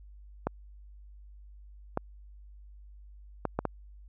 clicks, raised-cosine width 1 ms, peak -14 dBFS, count 5, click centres 0.47 / 1.974 / 3.453 / 3.59 / 3.653 s, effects added 50 Hz sine -48 dBFS peak until 4.08 s

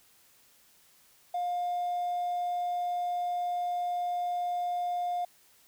triangle tone with hard clipping, 709 Hz, F5, 26 cents sharp, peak -29 dBFS, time 1.34-5.25 s, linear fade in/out 5 ms, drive 4 dB, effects white hiss -62 dBFS RMS until 5.67 s

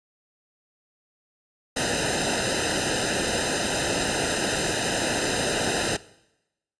pink noise with comb filter, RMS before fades -25 dBFS, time 1.76-5.97 s, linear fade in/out 10 ms, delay 0.89 ms, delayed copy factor -0.95, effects noise-tail reverb RT60 0.9 s tail -20 dB re dry + resampled to 22050 Hz

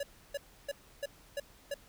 square tone bursts, 567 Hz, C#5, 39 cents sharp, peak -34 dBFS, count 6, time 0-1.742 s, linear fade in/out 5 ms, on 32 ms, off 310 ms, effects added 41 Hz sine -64 dBFS peak until 1.88 s + pink hiss -60 dBFS RMS until 1.88 s

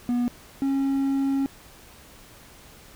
triangle tone pair in turn, 242.9 / 273.1 Hz, B3 / C#4, -29 / -26 cents, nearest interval major second, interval 203 cents, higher second, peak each -19 / -19 dBFS, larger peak neither, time 0.09-0.28 / 0.62-1.46 s, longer second, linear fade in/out 0 ms, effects pink hiss -49 dBFS RMS until 2.95 s

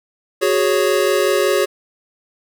square chord, F# suspended second, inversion none, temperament equal, 370 / 415.3 / 554.4 Hz, F#4 / G#4 / C#5, 0 / 0 / 0 cents, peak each -19 dBFS, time 0.41-1.66 s, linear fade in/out 20 ms, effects none

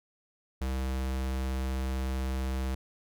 square tone, 65.41 Hz, C2, in tune, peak -30 dBFS, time 0.61-2.75 s, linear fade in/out 5 ms, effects none

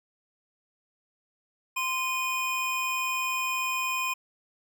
square tone pair together, 1037 / 2472 Hz, C6 / D#7, -16 / -12 cents, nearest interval octave + minor third, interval 1504 cents, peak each -31 / -30 dBFS, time 1.76-4.14 s, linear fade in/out 10 ms, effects none

